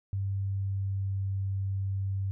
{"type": "tone with pitch glide", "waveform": "sine", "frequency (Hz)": [98, 97.21], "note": ["G2", "G2"], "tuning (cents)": [0, -14], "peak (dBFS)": -28, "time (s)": [0.13, 2.31], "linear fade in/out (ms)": 0, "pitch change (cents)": -14, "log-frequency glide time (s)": [0.32, 1.28], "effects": []}